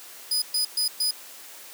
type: tone bursts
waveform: sawtooth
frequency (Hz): 4978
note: D#8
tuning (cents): 0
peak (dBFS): -19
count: 4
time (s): 0.31-1.11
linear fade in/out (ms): 5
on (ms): 110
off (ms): 120
effects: white hiss -44 dBFS RMS until 1.73 s + high-pass 300 Hz 12 dB/octave